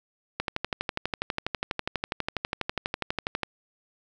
click train, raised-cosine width 0.3 ms, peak -11 dBFS, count 38, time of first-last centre 0.4-3.433 s, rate 12.2 Hz, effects none

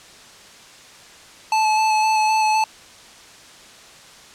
square tone with vibrato, 868 Hz, A5, 24 cents flat, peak -16 dBFS, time 1.52-2.64 s, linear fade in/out 2 ms, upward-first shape square, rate 3.9 Hz, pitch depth 13 cents each way, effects white hiss -44 dBFS RMS until 4.34 s + low-pass 7000 Hz 12 dB/octave

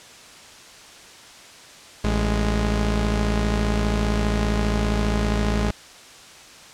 sawtooth tone pair together, 55.01 / 207.7 Hz, A1 / G#3, 0 / 0 cents, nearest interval octave + major seventh, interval 2300 cents, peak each -17 / -20 dBFS, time 2.04-5.71 s, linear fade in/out 5 ms, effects white hiss -44 dBFS RMS until 6.73 s + low-pass 7000 Hz 12 dB/octave

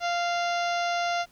harmonic tone, 695 Hz, F5, 9 cents flat, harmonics 1 / 2 / 3 / 4 / 5 / 6 / 7 / 8 / 9, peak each -26 / -32 / -36 / -38 / -40 / -42 / -43 / -44 / -45 dBFS, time 0-1.26 s, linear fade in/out 50 ms, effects pink hiss -60 dBFS RMS until 1.31 s

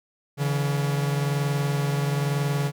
45% pulse tone pair together, 141.78 / 162.8 Hz, C#3 / E3, +39 / -21 cents, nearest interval major second, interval 240 cents, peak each -23 / -30 dBFS, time 0.37-2.72 s, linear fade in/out 50 ms, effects none

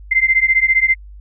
sine beating tone pair, 2075 / 2090 Hz, C7 / C7, -15 / -2 cents, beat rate 15 Hz, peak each -14 dBFS, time 0.11-0.95 s, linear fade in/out 10 ms, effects added 50 Hz sine -34 dBFS peak until 1.2 s

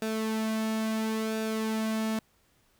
sawtooth tone with flanger, 220 Hz, A3, in tune, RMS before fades -30 dBFS, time 0.02-2.19 s, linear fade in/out 2 ms, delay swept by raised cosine 0.96 to 2.56 ms, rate 0.73 Hz, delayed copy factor -0.55, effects pink hiss -67 dBFS RMS until 2.79 s

